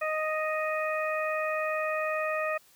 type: harmonic tone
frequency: 622.3 Hz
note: D#5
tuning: in tune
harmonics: 1 / 2 / 3 / 4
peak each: -30 / -33 / -35 / -36 dBFS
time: 0.01-2.58 s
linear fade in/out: 10 ms
effects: white hiss -60 dBFS RMS until 2.75 s